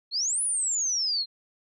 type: exponential two-way sweep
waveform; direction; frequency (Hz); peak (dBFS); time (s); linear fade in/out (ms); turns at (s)
sine; up then down; 4117 to 10120 to 4117; -24; 0.11-1.26; 50; 0.42
effects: none